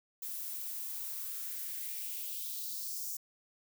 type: noise with high-pass filter sweep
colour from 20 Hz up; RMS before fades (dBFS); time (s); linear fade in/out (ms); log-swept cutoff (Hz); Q
violet; -40; 0.22-3.17; 5; 470 to 6300; 2.6
effects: none